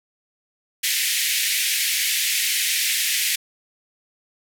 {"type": "band-pass noise", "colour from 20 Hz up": "pink", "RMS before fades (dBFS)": -22, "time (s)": [0.83, 3.36], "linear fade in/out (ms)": 10, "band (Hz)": [1900, 16000], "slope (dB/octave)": 48, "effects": []}